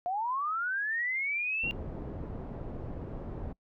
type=linear sweep; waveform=sine; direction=up; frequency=692 to 2794 Hz; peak=-29 dBFS; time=0.06-1.71 s; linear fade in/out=0 ms
type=low-pass noise; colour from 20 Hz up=pink; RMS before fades=-39 dBFS; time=1.63-3.53 s; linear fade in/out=10 ms; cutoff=550 Hz; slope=12 dB/octave
effects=noise-tail reverb RT60 0.1 s tail -25 dB re dry